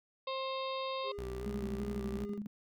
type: harmonic tone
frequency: 530 Hz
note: C5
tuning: 22 cents sharp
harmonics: 1 / 2 / 4 / 5 / 6 / 7 / 8 / 9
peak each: -38 / -39 / -52 / -48 / -53 / -45 / -54 / -54 dBFS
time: 0.27-1.12 s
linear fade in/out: 5 ms
type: tone with vibrato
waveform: triangle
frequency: 399.1 Hz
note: G4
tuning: 31 cents sharp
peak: -39 dBFS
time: 1.03-2.4 s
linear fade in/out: 50 ms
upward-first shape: square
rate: 2.6 Hz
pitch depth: 32 cents each way
type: tone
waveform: sawtooth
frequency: 62 Hz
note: B1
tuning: 7 cents sharp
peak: -37 dBFS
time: 1.18-2.25 s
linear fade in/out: 0 ms
type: tone with tremolo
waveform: sine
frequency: 207.7 Hz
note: G#3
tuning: in tune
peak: -35 dBFS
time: 1.46-2.47 s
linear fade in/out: 5 ms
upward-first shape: square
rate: 12 Hz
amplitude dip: 60%
effects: none